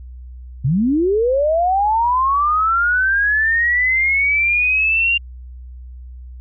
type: linear sweep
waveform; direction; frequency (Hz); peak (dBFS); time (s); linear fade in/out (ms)
sine; up; 117.4 to 2794; -13; 0.64-5.18; 10
effects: added 62 Hz sine -32 dBFS peak until 6.4 s